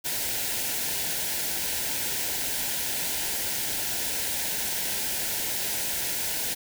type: band-stop noise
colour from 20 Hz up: white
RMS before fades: -29 dBFS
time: 0.04-6.55 s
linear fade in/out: 20 ms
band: 1000 to 1400 Hz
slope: 96 dB/octave
effects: none